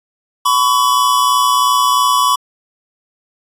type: tone pair together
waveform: square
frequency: 1004 / 1127 Hz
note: B5 / C#6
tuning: +28 / +28 cents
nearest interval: major second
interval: 200 cents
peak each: -15 / -13 dBFS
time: 0.45-2.36 s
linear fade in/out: 10 ms
effects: resampled to 32000 Hz